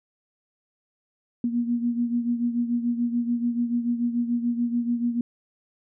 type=beating tone pair; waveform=sine; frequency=237 / 243.9 Hz; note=A#3 / B3; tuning=+29 / -21 cents; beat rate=6.9 Hz; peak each=-23 / -29 dBFS; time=1.44-5.21 s; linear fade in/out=2 ms; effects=none